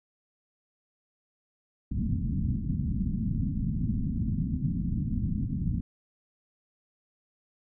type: low-pass noise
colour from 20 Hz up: white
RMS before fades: -29 dBFS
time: 1.91-5.81 s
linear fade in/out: 5 ms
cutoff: 240 Hz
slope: 48 dB/octave
effects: none